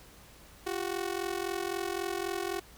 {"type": "ring-modulated tone", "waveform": "sawtooth", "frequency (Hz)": 370, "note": "F#4", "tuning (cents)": 0, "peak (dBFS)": -25, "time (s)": [0.66, 2.6], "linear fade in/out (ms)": 10, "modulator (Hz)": 21.9, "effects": ["added 57 Hz sine -59 dBFS peak until 2.77 s", "pink hiss -55 dBFS RMS until 2.77 s"]}